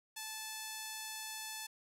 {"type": "tone", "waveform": "5% pulse", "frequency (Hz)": 873, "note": "A5", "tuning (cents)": -14, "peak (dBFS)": -30, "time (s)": [0.16, 1.67], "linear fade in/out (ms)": 10, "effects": []}